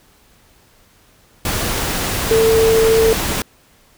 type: tone in noise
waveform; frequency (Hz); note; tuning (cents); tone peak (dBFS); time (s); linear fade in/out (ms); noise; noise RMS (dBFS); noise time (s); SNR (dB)
sine; 447.7; A4; +30; -10; 2.31-3.13; 2; pink; -20; 1.45-3.42; +7
effects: pink hiss -52 dBFS RMS until 3.97 s